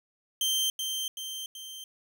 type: tone with echo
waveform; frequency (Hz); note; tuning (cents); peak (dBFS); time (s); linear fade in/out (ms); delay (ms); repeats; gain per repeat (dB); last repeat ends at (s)
sawtooth; 3136; G7; 0; -22; 0.41-0.7; 2; 380; 3; -5; 1.84
effects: none